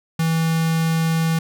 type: tone with notch filter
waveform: square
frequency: 162.9 Hz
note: E3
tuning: 20 cents flat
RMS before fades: -19 dBFS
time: 0.19-1.39 s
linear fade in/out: 5 ms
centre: 560 Hz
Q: 1.5
effects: none